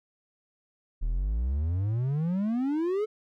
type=exponential sweep; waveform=triangle; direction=up; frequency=36.71 to 441.3 Hz; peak=-23 dBFS; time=1.01-3.06 s; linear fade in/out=20 ms; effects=none